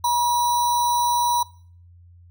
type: tone with sample-and-hold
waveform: sine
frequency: 961 Hz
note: B5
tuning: 48 cents flat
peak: -17 dBFS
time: 0.04-1.43 s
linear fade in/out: 5 ms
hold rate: 4900 Hz
effects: noise-tail reverb RT60 0.5 s tail -21 dB re dry + added 87 Hz sine -46 dBFS peak until 2.3 s